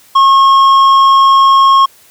sine tone with tanh clipping, 1085 Hz, C#6, 37 cents flat, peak -5 dBFS, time 0.15-1.86 s, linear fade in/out 10 ms, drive 8 dB, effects white hiss -44 dBFS RMS until 2.1 s + high-pass 60 Hz 12 dB/octave

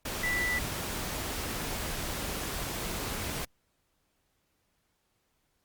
sine tone in noise, 1975.5 Hz, B6, in tune, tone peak -28 dBFS, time 0.23-0.59 s, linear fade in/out 5 ms, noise pink, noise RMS -35 dBFS, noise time 0.05-3.45 s, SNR +4 dB, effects pink hiss -75 dBFS RMS until 5.64 s + Opus 48 kbps

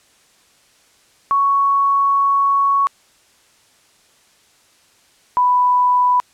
sine tone pair in turn, 1112 / 990.7 Hz, C#6 / B5, +5 / +5 cents, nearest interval major second, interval 200 cents, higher first, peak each -12 / -11 dBFS, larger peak second, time 1.31-2.87 / 5.37-6.2 s, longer first, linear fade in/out 0 ms, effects white hiss -54 dBFS RMS until 6.33 s + low-pass 9000 Hz 12 dB/octave

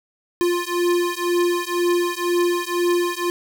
square beating tone pair, 349.2 / 351.2 Hz, F4 / F4, 0 / +10 cents, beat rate 2 Hz, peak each -22 dBFS, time 0.41-3.3 s, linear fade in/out 0 ms, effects none

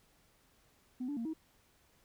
sine tone with pitch steps, 251.9 / 289.5 / 231.1 / 317.8 Hz, B3 / D4 / A#3 / D#4, +34 / -25 / -15 / +37 cents, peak -34 dBFS, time 1-1.336 s, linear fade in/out 10 ms, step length 84 ms, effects tanh soft clip ceiling -32 dBFS + pink hiss -69 dBFS RMS until 2.04 s

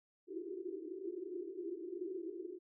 white band-pass noise, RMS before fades -44 dBFS, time 0.27-2.59 s, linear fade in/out 50 ms, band 330 to 390 Hz, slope 96 dB/octave, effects none

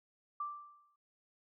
sine tone with exponential decay, 1174.7 Hz, D6, in tune, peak -34 dBFS, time 0.4-0.96 s, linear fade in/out 5 ms, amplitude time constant 120 ms, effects none

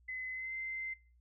sine tone with pitch glide, 2032 to 2075 Hz, B6 to C7, +49 to -15 cents, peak -38 dBFS, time 0.08-0.94 s, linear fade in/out 10 ms, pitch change +36 cents, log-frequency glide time 0.32-0.53 s, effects noise-tail reverb RT60 0.4 s tail -24 dB re dry + added 60 Hz sine -63 dBFS peak until 1.2 s

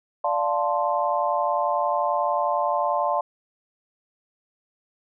sine chord, D minor seventh, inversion none, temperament equal, 587.3 / 698.5 / 880 / 1046.5 Hz, D5 / F5 / A5 / C6, 0 / 0 / 0 / 0 cents, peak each -26 dBFS, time 0.24-3.21 s, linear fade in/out 5 ms, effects none

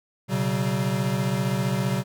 square chord, B suspended second, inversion none, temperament equal with one note detuned, 123.47 / 138.59 / 189.65 Hz, B2 / C#3 / F#3, 0 / 0 / +43 cents, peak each -28 / -28 / -27 dBFS, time 0.28-2.04 s, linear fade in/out 50 ms, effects none

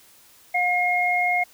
sine tone pair together, 715 / 2145 Hz, F5 / C7, +41 / +42 cents, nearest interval octave + perfect fifth, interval 1901 cents, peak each -22 / -21 dBFS, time 0.54-1.44 s, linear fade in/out 10 ms, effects white hiss -53 dBFS RMS until 1.53 s

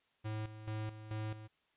square tone with tremolo, 108.2 Hz, A2, 29 cents flat, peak -38 dBFS, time 0.24-1.48 s, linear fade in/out 20 ms, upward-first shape square, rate 2.3 Hz, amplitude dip 70%, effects white hiss -75 dBFS RMS until 1.76 s + resampled to 8000 Hz

